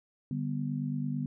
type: chord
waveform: sine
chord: G major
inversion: second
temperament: just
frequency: 147 / 196 / 245 Hz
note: D3 / G3 / B3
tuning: +2 / 0 / -14 cents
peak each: -33 / -38 / -34 dBFS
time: 0.31-1.26 s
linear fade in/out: 2 ms
effects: none